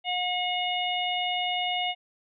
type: harmonic tone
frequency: 722 Hz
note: F#5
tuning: 43 cents flat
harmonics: 1 / 3 / 4 / 5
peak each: -29 / -33 / -30 / -36 dBFS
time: 0.04-1.95 s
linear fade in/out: 50 ms
effects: none